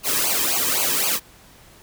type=noise with flanger; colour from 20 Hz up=white; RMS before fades=-21 dBFS; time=0.03-1.2 s; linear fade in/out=50 ms; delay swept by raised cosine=0.54 to 1.44 ms; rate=3.9 Hz; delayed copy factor=-1; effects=pink hiss -49 dBFS RMS until 1.82 s